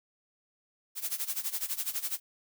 blue noise with tremolo, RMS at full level -31 dBFS, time 0.95-2.2 s, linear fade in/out 50 ms, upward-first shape sine, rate 12 Hz, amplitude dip 85%, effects none

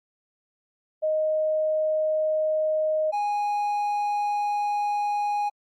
sine / triangle tone pair in turn, 622.3 / 825.8 Hz, D#5 / G#5, 0 / -10 cents, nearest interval perfect fourth, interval 490 cents, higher second, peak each -21 / -21 dBFS, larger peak neither, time 1.02-3.12 / 3.12-5.5 s, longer second, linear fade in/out 20 ms, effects Opus 32 kbps

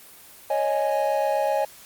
triangle chord, C# suspended second, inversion none, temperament equal, 554.4 / 622.3 / 830.6 Hz, C#5 / D#5 / G#5, 0 / 0 / 0 cents, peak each -23 dBFS, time 0.5-1.65 s, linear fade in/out 5 ms, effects white hiss -47 dBFS RMS until 1.85 s + Opus 24 kbps

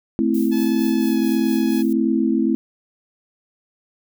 sine chord, A minor, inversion none, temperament equal, 220 / 261.6 / 329.6 Hz, A3 / C4 / E4, 0 / 0 / 0 cents, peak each -20 dBFS, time 0.19-2.55 s, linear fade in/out 0 ms
violet noise with tremolo, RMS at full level -35 dBFS, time 0.34-1.93 s, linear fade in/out 2 ms, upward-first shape sine, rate 4.4 Hz, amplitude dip 65%
10% pulse tone with pitch glide, 860 to 839.9 Hz, A5 to G#5, -40 to +19 cents, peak -25 dBFS, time 0.51-1.83 s, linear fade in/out 20 ms, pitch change -41 cents, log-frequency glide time 0.97-1.23 s
effects none

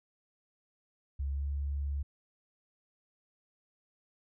sine tone with pitch glide, 69.3 to 70.76 Hz, C#2 to C#2, 0 to +36 cents, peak -31 dBFS, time 1.19-2.03 s, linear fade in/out 10 ms, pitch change +36 cents, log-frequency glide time 1.32-1.45 s, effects none

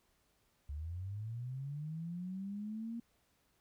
sine linear sweep, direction up, 69.2 to 235.5 Hz, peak -39 dBFS, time 0.69-3 s, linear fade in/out 5 ms, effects pink hiss -75 dBFS RMS until 3.6 s

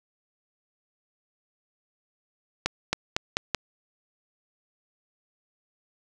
accelerating click train, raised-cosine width 0.2 ms, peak -6 dBFS, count 5, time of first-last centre 2.66-3.547 s, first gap 270 ms, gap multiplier 0.87, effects none

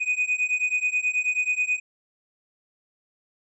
triangle beating tone pair, 2485 / 2494.3 Hz, D#7 / D#7, -3 / +4 cents, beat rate 9.3 Hz, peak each -24 / -23 dBFS, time 0-1.8 s, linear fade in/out 20 ms, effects resampled to 24000 Hz

